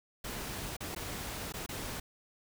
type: noise with dropouts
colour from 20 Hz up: pink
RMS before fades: -40 dBFS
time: 0.24-2 s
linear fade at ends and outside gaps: 5 ms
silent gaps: 0.767-0.805 / 0.95-0.961 / 1.524-1.538 / 1.663-1.689 s
effects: none